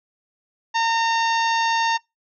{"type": "harmonic tone", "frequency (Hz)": 914, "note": "A#5", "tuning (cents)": -34, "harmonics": [1, 2, 3, 4, 5, 6, 7], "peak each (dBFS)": [-19, -25, -29, -31, -33, -35, -36], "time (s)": [0.74, 1.98], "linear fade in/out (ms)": 20, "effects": ["noise-tail reverb RT60 0.2 s tail -24 dB re dry"]}